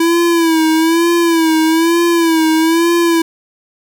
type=tone with vibrato; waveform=square; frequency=329.6 Hz; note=E4; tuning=in tune; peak=-10 dBFS; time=0-3.22 s; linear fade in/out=5 ms; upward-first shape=sine; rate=1.1 Hz; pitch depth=67 cents each way; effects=8-bit